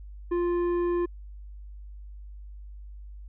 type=tone with tanh clipping; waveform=sine; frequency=349 Hz; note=F4; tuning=1 cent flat; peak=-25 dBFS; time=0.31-1.06 s; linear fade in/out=10 ms; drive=9 dB; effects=added 50 Hz sine -40 dBFS peak until 3.28 s